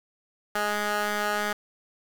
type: ring-modulated tone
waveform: 15% pulse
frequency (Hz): 207.7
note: G#3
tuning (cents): 0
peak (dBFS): -16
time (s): 0.55-1.53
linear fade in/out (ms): 5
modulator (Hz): 1040
effects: none